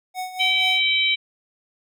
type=tone with tremolo; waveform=square; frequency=740 Hz; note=F#5; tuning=in tune; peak=-26 dBFS; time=0.14-0.82 s; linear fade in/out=50 ms; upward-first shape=sine; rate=4.2 Hz; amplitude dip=70%
type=harmonic tone; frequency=771 Hz; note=G5; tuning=29 cents flat; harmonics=3 / 4 / 5; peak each=-20 / -22 / -23 dBFS; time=0.39-1.16 s; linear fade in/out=20 ms
effects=none